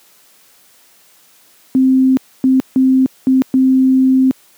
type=tone bursts at uneven times; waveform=sine; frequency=261.6 Hz; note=C4; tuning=in tune; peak=-7 dBFS; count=5; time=1.75-2.17 / 2.44-2.6 / 2.76-3.06 / 3.27-3.42 / 3.54-4.31 s; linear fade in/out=0 ms; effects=white hiss -49 dBFS RMS until 4.57 s + high-pass 150 Hz 12 dB/octave